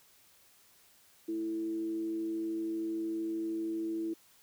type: tone with frequency modulation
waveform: sine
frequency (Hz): 329.6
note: E4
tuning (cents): 0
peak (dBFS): -32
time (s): 1.28-4.14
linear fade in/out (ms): 10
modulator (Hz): 113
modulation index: 0.25
effects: white hiss -63 dBFS RMS until 4.42 s